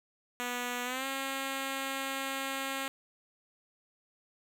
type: tone with pitch glide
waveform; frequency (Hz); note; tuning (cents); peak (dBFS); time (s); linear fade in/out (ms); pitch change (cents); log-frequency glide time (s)
5% pulse; 245.1 to 270.4; B3 to C#4; -13 to -43; -22; 0.4-2.88; 0; +170; 0.84-1.06
effects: none